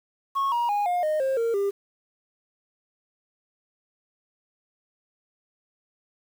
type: tone with pitch steps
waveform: sine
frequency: 1097 / 949.5 / 821.8 / 711.3 / 615.7 / 532.9 / 461.2 / 399.2 Hz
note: C#6 / A#5 / G#5 / F5 / D#5 / C5 / A#4 / G4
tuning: -18 / +32 / -18 / +32 / -18 / +32 / -19 / +32 cents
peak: -19 dBFS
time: 0.35-1.71 s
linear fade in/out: 20 ms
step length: 170 ms
effects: tanh soft clip ceiling -21 dBFS + 8-bit